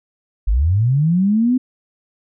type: linear sweep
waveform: sine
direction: up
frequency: 43.65 to 259.9 Hz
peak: -12 dBFS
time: 0.47-1.58 s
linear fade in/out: 10 ms
effects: none